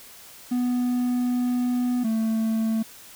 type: tone pair in turn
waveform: triangle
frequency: 246.9 / 222.4 Hz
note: B3 / A3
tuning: 0 / +19 cents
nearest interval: major second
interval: 181 cents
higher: first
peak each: -19 dBFS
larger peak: neither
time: 0.51-2.04 / 2.04-2.83 s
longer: first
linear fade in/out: 10 ms
effects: white hiss -46 dBFS RMS until 3.15 s